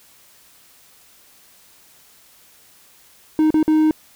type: tone with dropouts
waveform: triangle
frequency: 311.1 Hz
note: D#4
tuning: in tune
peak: -10 dBFS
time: 3.39-3.91 s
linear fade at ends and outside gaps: 1 ms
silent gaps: 3.505-3.542 / 3.629-3.679 s
effects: white hiss -51 dBFS RMS until 4.15 s